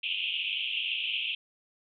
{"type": "band-pass noise", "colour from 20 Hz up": "pink", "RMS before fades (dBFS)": -32, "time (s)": [0.03, 1.35], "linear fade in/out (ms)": 5, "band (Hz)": [2500, 3300], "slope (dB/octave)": 96, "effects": []}